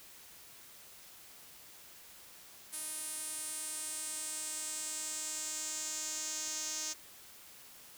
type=tone with band-pass filter sweep; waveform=sawtooth; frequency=310 Hz; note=D#4; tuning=6 cents flat; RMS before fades=-40 dBFS; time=2.72-6.94 s; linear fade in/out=20 ms; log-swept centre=10000 to 6400 Hz; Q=4; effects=white hiss -55 dBFS RMS until 7.97 s